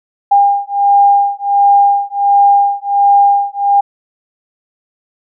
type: beating tone pair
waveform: sine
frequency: 804 / 805.4 Hz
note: G5 / G5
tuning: +44 / +47 cents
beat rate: 1.4 Hz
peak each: -10 dBFS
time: 0.31-3.81 s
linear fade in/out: 10 ms
effects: none